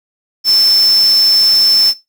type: tone in noise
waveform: sine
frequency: 5300 Hz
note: E8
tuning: 9 cents sharp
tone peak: -7 dBFS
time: 0.44-1.94 s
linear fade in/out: 50 ms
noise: white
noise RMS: -25 dBFS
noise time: 0.44-1.94 s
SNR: +15 dB
effects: noise-tail reverb RT60 0.2 s tail -17 dB re dry